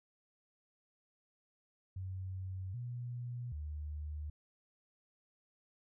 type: tone with pitch steps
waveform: sine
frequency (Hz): 93.8 / 121.6 / 75.2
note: F#2 / B2 / D2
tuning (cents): +24 / -26 / +42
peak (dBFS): -39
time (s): 1.96-4.3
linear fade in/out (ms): 5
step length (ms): 780
effects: none